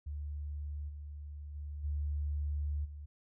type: tone with level steps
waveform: sine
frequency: 73.42 Hz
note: D2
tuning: in tune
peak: -37 / -42 / -39 / -32 / -43 dBFS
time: 0.06-3.06 s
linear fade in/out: 10 ms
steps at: 0.88 / 1.54 / 1.83 / 2.84 s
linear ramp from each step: 20 ms
effects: none